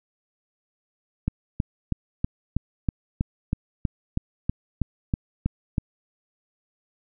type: click train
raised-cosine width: 5 ms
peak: -10 dBFS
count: 15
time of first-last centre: 1.28-5.782 s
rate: 3.11 Hz
effects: none